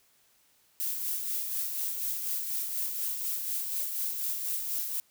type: noise with tremolo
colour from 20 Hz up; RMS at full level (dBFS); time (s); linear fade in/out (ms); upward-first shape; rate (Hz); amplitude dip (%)
violet; -31; 0.8-5; 0; sine; 4.1; 40
effects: white hiss -66 dBFS RMS until 5.1 s